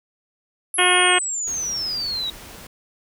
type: exponential sweep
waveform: sine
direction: down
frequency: 11175 to 3793 Hz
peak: -23 dBFS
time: 0.74-2.3 s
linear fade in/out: 2 ms
type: harmonic tone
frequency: 361.1 Hz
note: F#4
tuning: 42 cents flat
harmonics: 1 / 2 / 3 / 4 / 5 / 6 / 7 / 8 / 9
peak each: -23 / -23 / -23 / -23 / -23 / -23 / -23 / -23 / -23 dBFS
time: 0.78-1.19 s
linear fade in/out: 10 ms
type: noise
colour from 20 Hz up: pink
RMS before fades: -40 dBFS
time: 1.47-2.67 s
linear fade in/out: 5 ms
effects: none